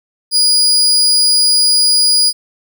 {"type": "tone", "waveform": "35% pulse", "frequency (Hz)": 4900, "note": "D#8", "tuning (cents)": -27, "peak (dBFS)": -7, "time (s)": [0.31, 2.33], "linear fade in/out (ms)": 50, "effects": []}